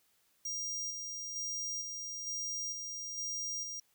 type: tone with tremolo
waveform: square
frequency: 5700 Hz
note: F8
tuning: 34 cents sharp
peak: -36 dBFS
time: 0.45-3.8 s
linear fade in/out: 5 ms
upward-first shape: square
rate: 1.1 Hz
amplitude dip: 35%
effects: white hiss -72 dBFS RMS until 3.94 s